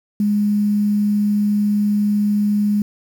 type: tone with quantisation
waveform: sine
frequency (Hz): 207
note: G#3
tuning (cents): -5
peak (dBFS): -14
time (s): 0.2-2.82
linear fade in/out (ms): 2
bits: 7
effects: none